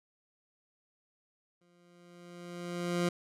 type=tone with exponential growth; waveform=20% pulse; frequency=174.8 Hz; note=F3; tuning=2 cents sharp; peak=-22 dBFS; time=1.61-3.09 s; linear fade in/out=5 ms; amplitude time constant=320 ms; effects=low-pass 10000 Hz 12 dB/octave